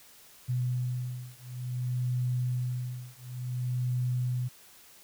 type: beating tone pair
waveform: sine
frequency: 124.5 / 125.06 Hz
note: B2 / B2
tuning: +14 / +22 cents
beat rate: 0.56 Hz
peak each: -32 / -32 dBFS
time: 0.48-4.49 s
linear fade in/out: 20 ms
effects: white hiss -55 dBFS RMS until 5.03 s